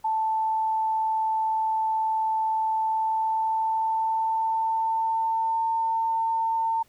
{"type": "tone with pitch glide", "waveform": "sine", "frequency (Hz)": [881, 902.1], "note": ["A5", "A5"], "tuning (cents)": [2, 43], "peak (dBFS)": -22, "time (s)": [0.04, 6.83], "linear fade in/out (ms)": 10, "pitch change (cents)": 41, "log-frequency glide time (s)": [2.74, 5.99], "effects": ["pink hiss -61 dBFS RMS until 6.88 s"]}